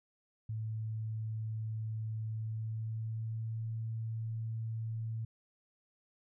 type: tone with pitch glide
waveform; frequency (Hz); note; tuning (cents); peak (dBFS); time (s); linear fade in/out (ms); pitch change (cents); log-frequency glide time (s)
sine; 110 to 112.31; A2 to A2; 0 to +36; -35; 0.49-5.25; 5; +36; 2.27-3.61
effects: none